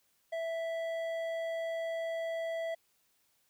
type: tone with hard clipping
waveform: triangle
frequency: 659.3 Hz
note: E5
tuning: in tune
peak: -35 dBFS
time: 0.32-2.75 s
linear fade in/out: 10 ms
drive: 12 dB
effects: white hiss -73 dBFS RMS until 3.49 s